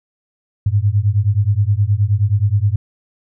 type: beating tone pair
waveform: sine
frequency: 98 / 107.5 Hz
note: G2 / A2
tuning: 0 / -40 cents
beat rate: 9.5 Hz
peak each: -15 dBFS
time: 0.66-2.76 s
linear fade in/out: 5 ms
effects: none